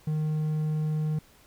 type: tone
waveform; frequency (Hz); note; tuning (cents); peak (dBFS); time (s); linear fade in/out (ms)
triangle; 154.2; D#3; -15; -23; 0.07-1.19; 5
effects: pink hiss -58 dBFS RMS until 1.46 s